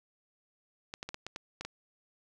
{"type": "clicks", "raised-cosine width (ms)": 0.2, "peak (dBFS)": -22, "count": 8, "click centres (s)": [0.939, 1.029, 1.09, 1.144, 1.266, 1.361, 1.61, 1.65], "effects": []}